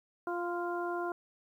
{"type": "harmonic tone with a mistuned harmonic", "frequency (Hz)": 349.2, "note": "F4", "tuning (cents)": 0, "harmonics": [1, 2, 3, 4], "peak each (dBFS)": [-35, -38, -40, -41], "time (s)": [0.27, 1.12], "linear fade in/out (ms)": 2, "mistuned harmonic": 3, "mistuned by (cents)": -16, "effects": ["11-bit"]}